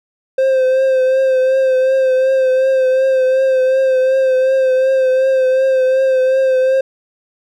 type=tone with vibrato; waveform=triangle; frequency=523.3 Hz; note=C5; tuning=in tune; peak=-8 dBFS; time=0.38-6.81 s; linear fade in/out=5 ms; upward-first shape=triangle; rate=2.7 Hz; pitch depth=34 cents each way; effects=none